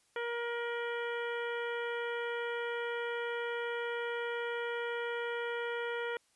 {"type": "harmonic tone with a mistuned harmonic", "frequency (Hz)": 472.8, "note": "A#4", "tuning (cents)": 24, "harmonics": [1, 2, 3, 4, 5, 6, 7], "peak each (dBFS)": [-36, -43, -41, -43, -48, -52, -52], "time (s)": [0.16, 6.17], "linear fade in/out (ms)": 2, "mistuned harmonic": 6, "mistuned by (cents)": 74, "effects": ["white hiss -71 dBFS RMS until 6.35 s", "resampled to 24000 Hz"]}